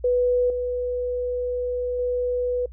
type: tone with level steps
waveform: sine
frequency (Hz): 493.9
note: B4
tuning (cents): 0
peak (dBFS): -17 / -23 / -21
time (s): 0.04-2.66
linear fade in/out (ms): 5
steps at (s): 0.5 / 1.99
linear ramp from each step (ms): 2
effects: noise-tail reverb RT60 0.1 s tail -25 dB re dry + added 60 Hz sine -38 dBFS peak until 2.72 s